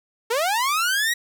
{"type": "linear sweep", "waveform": "sawtooth", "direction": "up", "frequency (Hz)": [432.6, 1933], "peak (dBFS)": -16, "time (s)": [0.3, 1.14], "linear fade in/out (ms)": 10, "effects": []}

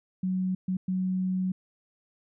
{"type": "tone bursts at uneven times", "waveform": "sine", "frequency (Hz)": 185.8, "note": "F#3", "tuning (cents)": 7, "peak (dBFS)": -25, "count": 3, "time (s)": [[0.23, 0.55], [0.68, 0.77], [0.88, 1.52]], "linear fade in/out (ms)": 5, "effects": []}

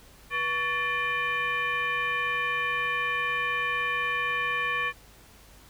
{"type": "tone with frequency modulation", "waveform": "sine", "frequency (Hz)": 1760, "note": "A6", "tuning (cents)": 0, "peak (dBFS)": -25, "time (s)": [0.3, 4.93], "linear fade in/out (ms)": 50, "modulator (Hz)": 636, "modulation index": 1.3, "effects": ["added 50 Hz sine -55 dBFS peak until 5.69 s", "pink hiss -54 dBFS RMS until 5.69 s"]}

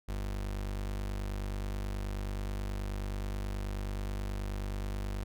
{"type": "tone", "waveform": "35% pulse", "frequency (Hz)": 49.37, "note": "G1", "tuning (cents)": 13, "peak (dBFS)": -32, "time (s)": [0.08, 5.24], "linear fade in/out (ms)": 10, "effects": []}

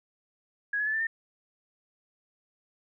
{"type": "tone with pitch steps", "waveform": "sine", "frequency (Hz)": [1661.2, 1698.1, 1735.7, 1774.3, 1813.6], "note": ["G#6", "G#6", "A6", "A6", "A#6"], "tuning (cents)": [0, 38, -24, 14, -48], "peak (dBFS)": -26, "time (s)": [0.73, 1.07], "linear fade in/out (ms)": 5, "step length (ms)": 68, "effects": []}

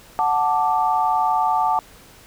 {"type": "chord", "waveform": "sine", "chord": "D major", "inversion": "first", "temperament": "equal", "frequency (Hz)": [740, 880, 1174.7], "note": ["F#5", "A5", "D6"], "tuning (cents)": [0, 0, 0], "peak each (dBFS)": [-21, -19, -23], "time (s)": [0.19, 1.79], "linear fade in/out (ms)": 0, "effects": ["pink hiss -47 dBFS RMS until 2.26 s"]}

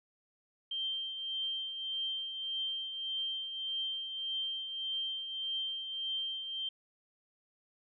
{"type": "tone with tremolo", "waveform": "sine", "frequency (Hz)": 3148, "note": "G7", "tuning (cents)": 7, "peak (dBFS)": -32, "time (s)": [0.71, 6.69], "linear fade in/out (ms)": 5, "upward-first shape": "triangle", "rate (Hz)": 1.7, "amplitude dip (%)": 55, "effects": []}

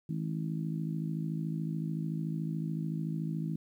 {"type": "harmonic tone", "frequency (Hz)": 53.7, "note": "A1", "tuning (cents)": -41, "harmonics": [3, 4, 5, 6], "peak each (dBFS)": [-33, -39, -42, -44], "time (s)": [0.09, 3.56], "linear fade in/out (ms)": 5, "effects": ["11-bit"]}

